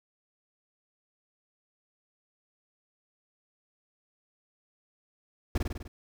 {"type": "noise with echo", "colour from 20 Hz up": "brown", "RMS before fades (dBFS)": -25, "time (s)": [5.55, 5.58], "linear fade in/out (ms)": 5, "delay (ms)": 50, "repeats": 6, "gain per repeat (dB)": -3, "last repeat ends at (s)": 5.88, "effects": []}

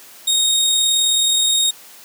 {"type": "tone with amplitude modulation", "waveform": "25% pulse", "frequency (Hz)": 3729, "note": "A#7", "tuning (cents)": 0, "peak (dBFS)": -9, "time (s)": [0.27, 1.71], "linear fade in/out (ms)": 10, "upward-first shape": "sine", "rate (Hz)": 39.1, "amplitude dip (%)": 25, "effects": ["white hiss -42 dBFS RMS until 2.04 s", "high-pass 200 Hz 12 dB/octave"]}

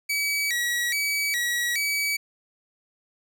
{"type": "tone with vibrato", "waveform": "sawtooth", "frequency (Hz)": 2093, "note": "C7", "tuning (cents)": 0, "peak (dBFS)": -20, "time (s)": [0.09, 2.17], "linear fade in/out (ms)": 10, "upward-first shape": "square", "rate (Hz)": 1.2, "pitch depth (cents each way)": 150, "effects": []}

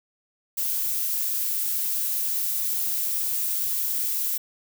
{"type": "noise", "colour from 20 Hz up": "violet", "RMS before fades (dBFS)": -26, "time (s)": [0.57, 4.38], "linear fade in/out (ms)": 10, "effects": []}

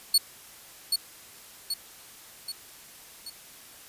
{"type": "tone with echo", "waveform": "sawtooth", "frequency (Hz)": 4393, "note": "C#8", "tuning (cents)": -16, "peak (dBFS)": -14, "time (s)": [0.14, 0.18], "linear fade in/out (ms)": 5, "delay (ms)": 780, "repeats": 4, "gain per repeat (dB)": -5, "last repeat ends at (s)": 3.3, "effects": ["white hiss -49 dBFS RMS until 3.88 s", "resampled to 32000 Hz"]}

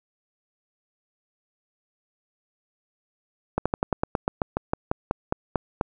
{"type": "slowing click train", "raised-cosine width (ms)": 1, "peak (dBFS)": -8, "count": 16, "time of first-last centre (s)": [3.58, 5.811], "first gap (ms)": 76, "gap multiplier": 1.09, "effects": []}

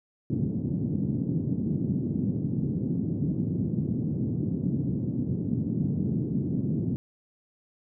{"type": "band-pass noise", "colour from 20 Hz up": "pink", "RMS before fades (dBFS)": -28, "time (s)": [0.3, 6.96], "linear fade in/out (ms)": 0, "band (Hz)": [120, 280], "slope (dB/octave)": 24, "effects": []}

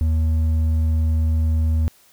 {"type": "tone with hard clipping", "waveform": "sine", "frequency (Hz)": 79.5, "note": "D#2", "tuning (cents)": 38, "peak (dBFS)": -17, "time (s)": [0.01, 1.88], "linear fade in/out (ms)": 0, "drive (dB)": 4, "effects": ["white hiss -54 dBFS RMS until 2.12 s"]}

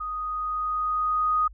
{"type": "tone with level ramp", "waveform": "sine", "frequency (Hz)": 1244.5, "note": "D#6", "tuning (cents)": 0, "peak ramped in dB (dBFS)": [-29, -19], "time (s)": [0, 1.48], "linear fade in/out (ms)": 10, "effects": ["added 50 Hz sine -44 dBFS peak until 1.53 s"]}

